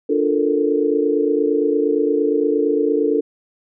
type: chord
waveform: sine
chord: Bb major seventh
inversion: first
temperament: equal with one note detuned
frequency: 293.7 / 349.2 / 437.5 / 466.2 Hz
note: D4 / F4 / A4 / Bb4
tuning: 0 / 0 / -10 / 0 cents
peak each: -20 / -23 / -18 / -22 dBFS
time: 0.09-3.21 s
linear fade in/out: 10 ms
effects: none